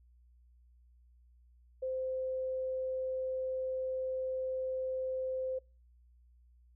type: tone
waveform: sine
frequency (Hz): 519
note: C5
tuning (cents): -14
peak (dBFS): -33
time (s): 1.82-5.59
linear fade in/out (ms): 10
effects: noise-tail reverb RT60 0.3 s tail -25 dB re dry + added 60 Hz sine -60 dBFS peak until 6.75 s